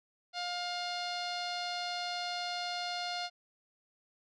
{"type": "tone with low-pass filter", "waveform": "sawtooth", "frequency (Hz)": 708, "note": "F5", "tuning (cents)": 23, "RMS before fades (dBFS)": -37, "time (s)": [0.33, 3.3], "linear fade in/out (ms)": 50, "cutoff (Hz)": 4400, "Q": 4.3, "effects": []}